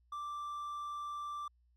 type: tone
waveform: triangle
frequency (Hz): 1174.7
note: D6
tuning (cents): 0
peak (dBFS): -37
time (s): 0.12-1.48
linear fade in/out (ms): 5
effects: added 60 Hz sine -67 dBFS peak until 1.76 s